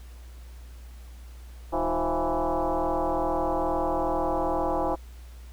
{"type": "tone with frequency modulation", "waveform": "sine", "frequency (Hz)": 146.83, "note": "D3", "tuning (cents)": 0, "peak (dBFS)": -23, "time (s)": [1.72, 4.96], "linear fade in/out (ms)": 20, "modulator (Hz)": 168, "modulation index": 5.3, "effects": ["added 60 Hz sine -41 dBFS peak until 5.52 s", "pink hiss -56 dBFS RMS until 5.52 s"]}